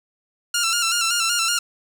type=tone with vibrato; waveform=10% pulse; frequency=1378 Hz; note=F6; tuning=24 cents flat; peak=-10 dBFS; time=0.54-1.59 s; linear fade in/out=5 ms; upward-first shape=square; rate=5.3 Hz; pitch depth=46 cents each way; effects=none